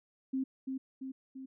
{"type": "tone with echo", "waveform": "sine", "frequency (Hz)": 264.5, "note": "C4", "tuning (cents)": 19, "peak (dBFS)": -30, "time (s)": [0.33, 0.44], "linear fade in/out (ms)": 10, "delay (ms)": 340, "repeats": 3, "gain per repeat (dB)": -4, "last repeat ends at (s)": 1.46, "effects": []}